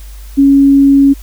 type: tone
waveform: sine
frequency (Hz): 277.2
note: C#4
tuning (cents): 0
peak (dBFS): -3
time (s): 0.37-1.14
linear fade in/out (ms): 20
effects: added 50 Hz sine -27 dBFS peak until 1.22 s + white hiss -41 dBFS RMS until 1.22 s